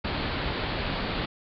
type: low-pass noise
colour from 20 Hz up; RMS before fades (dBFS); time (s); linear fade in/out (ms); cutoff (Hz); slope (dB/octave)
pink; -30; 0.04-1.26; 10; 4600; 96
effects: none